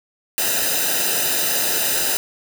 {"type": "noise with comb filter", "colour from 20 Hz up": "white", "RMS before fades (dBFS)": -20, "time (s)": [0.38, 2.17], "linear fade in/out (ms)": 0, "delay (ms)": 0.9, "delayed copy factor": -0.75, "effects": []}